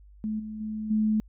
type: tone with level steps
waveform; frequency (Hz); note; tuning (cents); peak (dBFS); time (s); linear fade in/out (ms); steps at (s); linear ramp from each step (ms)
sine; 215.7; A3; -34; -27 / -34 / -30 / -21; 0.24-1.2; 0; 0.39 / 0.6 / 0.9; 10
effects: added 50 Hz sine -49 dBFS peak until 1.28 s